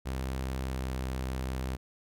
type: tone with pitch glide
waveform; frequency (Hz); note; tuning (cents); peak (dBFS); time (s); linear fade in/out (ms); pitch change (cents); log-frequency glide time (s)
sawtooth; 65.4 to 64.72; C2 to C2; 0 to -18; -28; 0.05-1.77; 20; -18; 0.67-0.82
effects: none